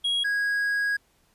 triangle tone pair in turn, 3300 / 1650 Hz, G#7 / G#6, -12 / -12 cents, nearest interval octave, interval 1200 cents, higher first, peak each -21 / -21 dBFS, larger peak neither, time 0.04-0.24 / 0.24-0.97 s, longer second, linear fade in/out 10 ms, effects pink hiss -65 dBFS RMS until 1.34 s + resampled to 32000 Hz

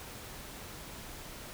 silence, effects pink hiss -46 dBFS RMS until 1.53 s

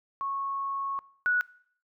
sine tone pair in turn, 1100 / 1468.3 Hz, C#6 / F#6, -14 / -14 cents, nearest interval perfect fourth, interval 500 cents, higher second, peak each -29 / -22 dBFS, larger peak second, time 0.21-0.99 / 1.26-1.41 s, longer first, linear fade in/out 0 ms, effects noise-tail reverb RT60 0.6 s tail -22 dB re dry

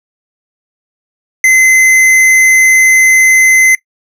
triangle tone with hard clipping, 2053 Hz, C7, 33 cents flat, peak -5 dBFS, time 1.44-3.75 s, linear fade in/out 2 ms, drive 15 dB, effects noise-tail reverb RT60 0.1 s tail -21 dB re dry

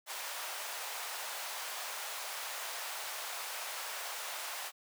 pink high-pass noise, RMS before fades -41 dBFS, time 0.06-4.72 s, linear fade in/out 50 ms, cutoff 660 Hz, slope 24 dB/octave, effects none

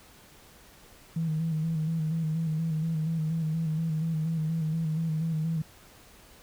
sine tone with vibrato, 160 Hz, D#3, 49 cents sharp, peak -25 dBFS, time 1.16-5.62 s, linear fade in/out 5 ms, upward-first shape square, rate 4.2 Hz, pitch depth 42 cents each way, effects tanh soft clip ceiling -21 dBFS + pink hiss -54 dBFS RMS until 6.42 s

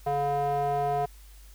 square tone with band-pass filter, 142.3 Hz, C#3, 46 cents sharp, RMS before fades -27 dBFS, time 0.06-1.06 s, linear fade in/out 10 ms, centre 650 Hz, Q 4.5, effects added 50 Hz sine -47 dBFS peak until 1.54 s + white hiss -57 dBFS RMS until 1.54 s

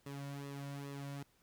sawtooth tone with flanger, 140.5 Hz, C#3, 24 cents sharp, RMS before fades -45 dBFS, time 0.06-1.23 s, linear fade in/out 5 ms, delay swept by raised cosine 1.3 to 2.5 ms, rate 2.4 Hz, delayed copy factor -0.65, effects pink hiss -72 dBFS RMS until 1.42 s

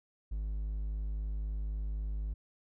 triangle tone, 51.91 Hz, G#1, in tune, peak -31 dBFS, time 0.31-2.34 s, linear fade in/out 10 ms, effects none

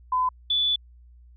sine tone pair in turn, 1012 / 3465 Hz, B5 / A7, +42 / -27 cents, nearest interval octave + major sixth, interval 2131 cents, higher second, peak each -20 dBFS, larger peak neither, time 0.12-0.29 / 0.5-0.76 s, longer second, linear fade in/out 5 ms, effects added 60 Hz sine -48 dBFS peak until 1.36 s

